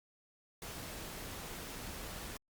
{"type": "noise", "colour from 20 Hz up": "pink", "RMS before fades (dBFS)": -45, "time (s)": [0.62, 2.37], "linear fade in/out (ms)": 2, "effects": ["Opus 48 kbps"]}